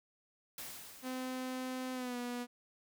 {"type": "noise with exponential decay", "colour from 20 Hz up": "white", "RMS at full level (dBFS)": -44, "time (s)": [0.58, 2.15], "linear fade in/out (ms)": 2, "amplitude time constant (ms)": 340}
{"type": "tone with pitch glide", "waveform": "sawtooth", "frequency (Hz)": [256.7, 243.7], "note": ["C4", "B3"], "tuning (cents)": [-33, -23], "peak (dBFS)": -34, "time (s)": [1.02, 2.47], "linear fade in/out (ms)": 50, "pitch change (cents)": -90, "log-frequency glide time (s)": [1.93, 2.17]}
{"effects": []}